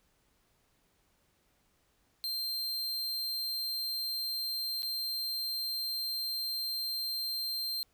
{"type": "tone with dropouts", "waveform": "45% pulse", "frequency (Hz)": 4160, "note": "C8", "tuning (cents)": -11, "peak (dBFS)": -32, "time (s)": [2.24, 7.83], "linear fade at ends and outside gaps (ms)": 0, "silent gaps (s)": [4.822, 4.83], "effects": ["pink hiss -72 dBFS RMS until 7.93 s"]}